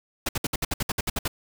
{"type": "noise bursts", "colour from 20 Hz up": "pink", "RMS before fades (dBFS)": -26, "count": 12, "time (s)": [0.26, 1.279], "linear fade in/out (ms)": 5, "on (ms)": 29, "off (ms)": 61, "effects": []}